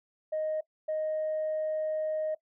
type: tone pair in turn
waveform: sine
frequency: 622.3 / 622.3 Hz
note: D#5 / D#5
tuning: 0 / 0 cents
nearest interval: unison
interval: 0 cents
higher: neither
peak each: -27 dBFS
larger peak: neither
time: 0.32-0.61 / 0.88-2.35 s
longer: second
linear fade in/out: 10 ms
effects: noise-tail reverb RT60 0.1 s tail -20 dB re dry + tanh soft clip ceiling -25 dBFS